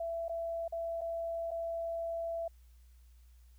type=tone with dropouts; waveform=sine; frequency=668 Hz; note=E5; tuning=23 cents sharp; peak=-34 dBFS; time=0-2.48 s; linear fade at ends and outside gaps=5 ms; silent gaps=0.283-0.294 / 0.68-0.723 / 1.01-1.015 / 1.508-1.514 s; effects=added 60 Hz sine -56 dBFS peak until 3.58 s + white hiss -73 dBFS RMS until 3.58 s